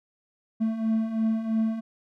triangle beating tone pair, 220 / 223 Hz, A3 / A3, 0 / +23 cents, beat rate 3 Hz, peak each -28 / -22 dBFS, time 0.6-1.81 s, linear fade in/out 20 ms, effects none

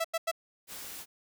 sawtooth tone bursts, 659.3 Hz, E5, in tune, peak -24 dBFS, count 3, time 0-0.315 s, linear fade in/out 10 ms, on 45 ms, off 90 ms
white noise, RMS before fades -43 dBFS, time 0.67-1.06 s, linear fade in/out 50 ms
effects none

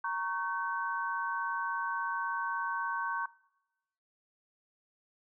sine chord, G diminished, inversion first, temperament equal with one note detuned, 932.3 / 1108.7 / 1530.4 Hz, Bb5 / Db6 / G6, 0 / 0 / -42 cents, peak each -36 / -35 / -36 dBFS, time 0.04-3.26 s, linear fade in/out 5 ms, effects noise-tail reverb RT60 0.9 s tail -22 dB re dry

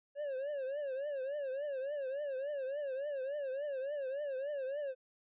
triangle tone with vibrato, 554.4 Hz, C#5, in tune, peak -34 dBFS, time 0.15-4.95 s, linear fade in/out 50 ms, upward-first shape triangle, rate 3.5 Hz, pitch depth 150 cents each way, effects resampled to 8000 Hz

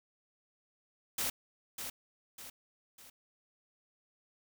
white noise with echo, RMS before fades -34 dBFS, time 1.18-1.3 s, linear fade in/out 5 ms, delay 600 ms, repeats 3, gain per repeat -7 dB, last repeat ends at 3.1 s, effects none

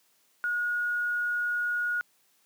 sine tone with quantisation, 1445 Hz, F#6, 41 cents flat, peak -26 dBFS, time 0.44-2.01 s, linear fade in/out 0 ms, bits 9, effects white hiss -67 dBFS RMS until 2.45 s + high-pass 150 Hz 12 dB/octave

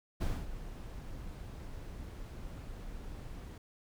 brown noise with ADSR envelope, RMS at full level -32 dBFS, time 0.2-3.58 s, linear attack 18 ms, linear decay 240 ms, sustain -12 dB, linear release 4 ms, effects none

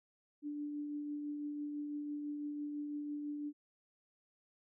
sine tone with tremolo, 293.7 Hz, D4, in tune, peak -37 dBFS, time 0.42-3.53 s, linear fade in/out 50 ms, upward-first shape triangle, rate 6 Hz, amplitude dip 30%, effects none

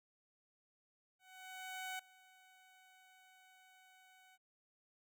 15% pulse tone with ADSR envelope, 749 Hz, F#5, 21 cents sharp, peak -35 dBFS, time 1.19-4.38 s, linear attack 800 ms, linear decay 5 ms, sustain -22 dB, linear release 38 ms, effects none

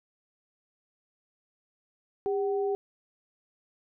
sine tone pair together, 401.3 / 757.6 Hz, G4 / F#5, +41 / +41 cents, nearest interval major seventh, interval 1100 cents, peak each -26 / -35 dBFS, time 2.26-2.75 s, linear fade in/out 0 ms, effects none

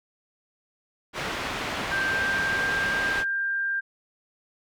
white low-pass noise, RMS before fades -31 dBFS, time 1.13-3.25 s, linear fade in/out 50 ms, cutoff 2300 Hz, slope 12 dB/octave
sine tone with pitch glide, 1576 to 1591.6 Hz, G6 to G6, +9 to +26 cents, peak -24 dBFS, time 1.91-3.81 s, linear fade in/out 20 ms, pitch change +17 cents, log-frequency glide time 2.22-2.73 s
effects none

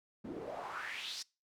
pink noise with band-pass filter sweep, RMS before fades -43 dBFS, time 0.24-1.23 s, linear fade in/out 10 ms, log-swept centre 250 to 5600 Hz, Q 3.8, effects noise-tail reverb RT60 0.3 s tail -24 dB re dry

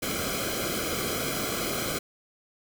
pink noise with comb filter, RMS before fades -30 dBFS, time 0.02-1.99 s, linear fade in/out 10 ms, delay 1.1 ms, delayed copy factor -0.9, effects none

